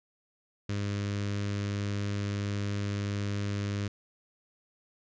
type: tone with notch filter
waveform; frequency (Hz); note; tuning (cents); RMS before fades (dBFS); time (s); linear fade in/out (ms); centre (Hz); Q
sawtooth; 101.5; G#2; -39; -32; 0.69-3.88; 5; 800; 1.1
effects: resampled to 16000 Hz